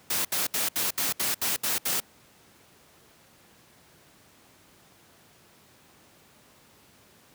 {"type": "noise bursts", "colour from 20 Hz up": "white", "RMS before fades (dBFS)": -27, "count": 9, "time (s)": [0.1, 2.002], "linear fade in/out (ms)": 5, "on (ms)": 150, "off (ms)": 69, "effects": ["pink hiss -57 dBFS RMS until 7.34 s", "high-pass 100 Hz 12 dB/octave"]}